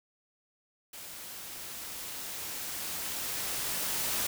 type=noise with level ramp; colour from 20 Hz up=white; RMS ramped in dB=-45 to -31 dBFS; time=0.93-4.27 s; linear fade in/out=5 ms; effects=none